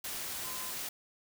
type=tone in noise; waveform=sine; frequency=1026 Hz; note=C6; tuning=34 cents flat; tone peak=-47 dBFS; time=0.44-0.71 s; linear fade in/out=5 ms; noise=white; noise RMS=-39 dBFS; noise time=0.04-0.89 s; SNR=-11 dB; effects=none